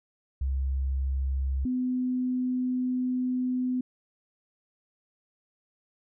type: tone pair in turn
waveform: sine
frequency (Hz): 66.9 / 252.6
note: C2 / B3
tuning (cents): +39 / +39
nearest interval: octave + major seventh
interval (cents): 2300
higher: second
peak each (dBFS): -25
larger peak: neither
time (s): 0.41-1.65 / 1.65-3.81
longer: second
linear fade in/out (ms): 5
effects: none